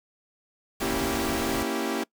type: noise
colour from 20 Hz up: pink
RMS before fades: -33 dBFS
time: 0.8-1.63 s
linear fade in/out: 5 ms
type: chord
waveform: sawtooth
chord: A# diminished seventh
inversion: none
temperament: equal with one note detuned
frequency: 233.1 / 277.2 / 329.6 / 390.6 Hz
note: A#3 / C#4 / E4 / G4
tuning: 0 / 0 / 0 / -6 cents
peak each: -28 dBFS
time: 0.81-2.04 s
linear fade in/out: 10 ms
effects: noise-tail reverb RT60 0.1 s tail -23 dB re dry